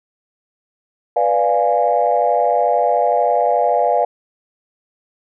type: chord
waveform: sine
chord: B diminished seventh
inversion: none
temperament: equal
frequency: 493.9 / 587.3 / 698.5 / 830.6 Hz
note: B4 / D5 / F5 / Ab5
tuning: 0 / 0 / 0 / 0 cents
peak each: -19 / -18 / -16 / -19 dBFS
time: 1.16-4.05 s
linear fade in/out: 5 ms
effects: tanh soft clip ceiling -3 dBFS

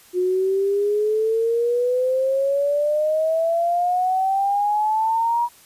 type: exponential sweep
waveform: sine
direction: up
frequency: 358.6 to 961 Hz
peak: -17 dBFS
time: 0.13-5.49 s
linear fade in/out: 50 ms
effects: white hiss -50 dBFS RMS until 5.65 s + resampled to 32000 Hz

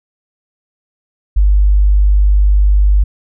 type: tone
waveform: sine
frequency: 50 Hz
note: G1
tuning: 35 cents sharp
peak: -6 dBFS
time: 1.36-3.04 s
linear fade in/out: 10 ms
effects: none

